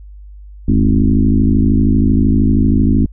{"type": "tone with frequency modulation", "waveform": "sine", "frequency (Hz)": 145.9, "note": "D3", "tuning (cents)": -11, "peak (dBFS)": -8, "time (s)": [0.68, 3.06], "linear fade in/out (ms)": 5, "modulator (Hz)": 52.9, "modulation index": 2.8, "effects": ["added 50 Hz sine -32 dBFS peak until 3.12 s"]}